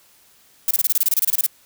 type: noise bursts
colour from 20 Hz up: violet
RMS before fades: -17 dBFS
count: 15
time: 0.68-1.464 s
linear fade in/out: 2 ms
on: 28 ms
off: 26 ms
effects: white hiss -54 dBFS RMS until 1.65 s